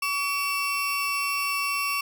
35% pulse tone pair together, 1135.6 / 2701 Hz, C#6 / E7, +41 / +42 cents, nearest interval octave + minor third, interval 1501 cents, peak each -26 dBFS, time 0.02-2.01 s, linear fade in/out 5 ms, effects none

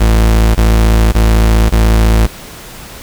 40% pulse tone bursts, 55 Hz, A1, in tune, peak -5 dBFS, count 4, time 0-2.269 s, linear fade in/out 10 ms, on 550 ms, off 23 ms, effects pink hiss -31 dBFS RMS until 3.02 s

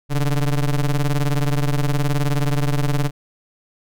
square ring-modulated tone, 73.42 Hz, D2, in tune, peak -14 dBFS, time 0.09-3.11 s, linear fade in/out 50 ms, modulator 63.9 Hz, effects none

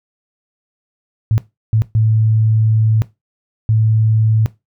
sine tone bursts at uneven times, 110 Hz, A2, in tune, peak -10 dBFS, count 4, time 1.31-1.38 / 1.73-1.82 / 1.95-3.02 / 3.69-4.46 s, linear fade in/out 0 ms, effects noise-tail reverb RT60 0.2 s tail -17 dB re dry

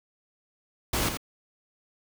pink noise with echo, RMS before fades -27 dBFS, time 0.93-1.09 s, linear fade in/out 5 ms, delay 83 ms, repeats 1, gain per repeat -6 dB, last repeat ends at 1.173 s, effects none

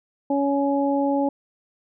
harmonic tone, 280 Hz, C#4, 18 cents sharp, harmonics 1 / 2 / 3, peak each -21 / -24 / -26 dBFS, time 0.3-1.29 s, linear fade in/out 5 ms, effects none

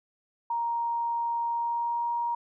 sine tone with pitch glide, 936 to 944.1 Hz, A#5 to A#5, +7 to +22 cents, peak -26 dBFS, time 0.5-2.35 s, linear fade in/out 5 ms, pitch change +15 cents, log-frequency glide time 1.49-2.11 s, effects none

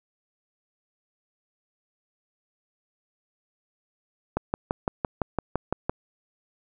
click train, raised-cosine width 1 ms, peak -10 dBFS, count 10, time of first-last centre 4.37-5.895 s, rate 5.9 Hz, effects none

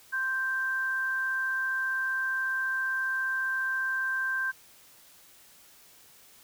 sine tone pair together, 1047 / 1568.7 Hz, C6 / G6, +1 / +1 cents, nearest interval perfect fifth, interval 700 cents, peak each -38 / -27 dBFS, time 0.12-4.52 s, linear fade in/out 20 ms, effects white hiss -56 dBFS RMS until 6.43 s

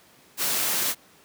white noise, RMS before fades -25 dBFS, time 0.37-0.95 s, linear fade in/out 50 ms, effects pink hiss -55 dBFS RMS until 1.24 s + high-pass 150 Hz 12 dB/octave

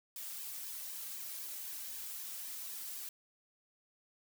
blue noise with flanger, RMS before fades -44 dBFS, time 0.16-3.09 s, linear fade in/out 2 ms, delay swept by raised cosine 1.4 to 2.9 ms, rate 3.9 Hz, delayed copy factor -0.75, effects none

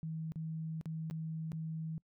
sine tone with dropouts, 160 Hz, D#3, 49 cents sharp, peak -37 dBFS, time 0.03-1.98 s, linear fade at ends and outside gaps 0 ms, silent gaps 0.32-0.358 / 0.812-0.857 / 1.1-1.11 / 1.519-1.53 s, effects noise-tail reverb RT60 0.1 s tail -25 dB re dry

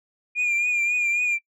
sine tone with vibrato, 2417 Hz, D7, 49 cents sharp, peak -17 dBFS, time 0.35-1.39 s, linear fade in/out 50 ms, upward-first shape triangle, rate 3.7 Hz, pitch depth 51 cents each way, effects noise-tail reverb RT60 0.1 s tail -24 dB re dry + tanh soft clip ceiling -19 dBFS

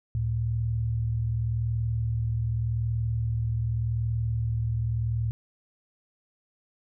sine tone pair together, 72.14 / 113 Hz, D2 / A2, -30 / +47 cents, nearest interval minor sixth, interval 777 cents, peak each -32 / -25 dBFS, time 0.15-5.31 s, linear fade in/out 0 ms, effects none

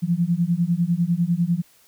sine beating tone pair, 167.2 / 177.2 Hz, E3 / F3, +25 / +25 cents, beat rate 10 Hz, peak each -21 dBFS, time 0.02-1.62 s, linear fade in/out 20 ms, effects white hiss -56 dBFS RMS until 1.87 s

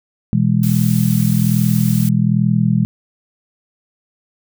sine chord, E major, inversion second, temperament just, 123.61 / 164.81 / 206 Hz, B2 / E3 / G#3, +2 / 0 / -14 cents, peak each -16 dBFS, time 0.33-2.85 s, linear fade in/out 0 ms
blue noise, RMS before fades -28 dBFS, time 0.63-2.09 s, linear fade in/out 2 ms
effects none

